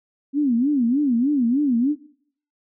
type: tone with vibrato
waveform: sine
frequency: 261.6 Hz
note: C4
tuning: in tune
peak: -16 dBFS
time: 0.33-1.96 s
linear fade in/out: 50 ms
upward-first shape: sine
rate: 3.3 Hz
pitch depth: 230 cents each way
effects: noise-tail reverb RT60 0.6 s tail -21 dB re dry